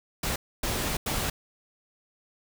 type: noise bursts at uneven times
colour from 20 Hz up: pink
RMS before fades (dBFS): -29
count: 3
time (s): 0.23-0.36 / 0.63-0.97 / 1.06-1.3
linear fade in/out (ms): 5
effects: none